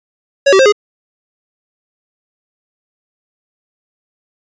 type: tone with pitch steps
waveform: square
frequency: 556 / 384.3 / 530 / 415 Hz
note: C#5 / G4 / C5 / G#4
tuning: +5 / -34 / +22 / -1 cents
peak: -6 dBFS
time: 0.46-0.724 s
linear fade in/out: 10 ms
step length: 66 ms
effects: resampled to 16000 Hz